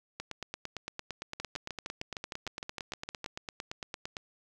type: two click trains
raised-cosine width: 0.2 ms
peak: -20 / -20 dBFS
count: 13 / 36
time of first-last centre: 1.4-3.243 / 0.2-4.168 s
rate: 6.51 / 8.82 Hz
effects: none